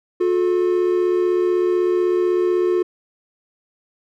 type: tone pair together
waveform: triangle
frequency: 359.2 / 435.2 Hz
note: F4 / A4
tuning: +49 / -19 cents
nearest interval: minor third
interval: 332 cents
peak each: -14 / -21 dBFS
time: 0.2-2.83 s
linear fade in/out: 10 ms
effects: none